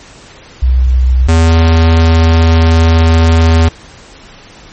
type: tone pair in turn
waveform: sine / square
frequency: 63.3 / 81.92 Hz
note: B1 / E2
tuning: +43 / -10 cents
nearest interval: major third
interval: 447 cents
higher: second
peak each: -5 dBFS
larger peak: neither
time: 0.62-1.28 / 1.28-3.69 s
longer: second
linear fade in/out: 10 ms
effects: pink hiss -36 dBFS RMS until 4.72 s + MP3 32 kbps